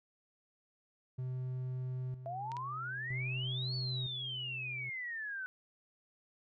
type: tone with tremolo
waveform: triangle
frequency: 127.9 Hz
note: C3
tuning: 39 cents flat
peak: -34 dBFS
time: 1.18-4.9 s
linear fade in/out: 10 ms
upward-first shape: square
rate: 0.52 Hz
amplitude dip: 65%
type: exponential two-way sweep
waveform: sine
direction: up then down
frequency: 659.3 to 4494 to 1493 Hz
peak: -38 dBFS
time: 2.26-5.46 s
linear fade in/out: 0 ms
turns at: 3.75 s
type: clicks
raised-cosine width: 0.2 ms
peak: -31 dBFS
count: 2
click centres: 2.518 / 2.568 s
effects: none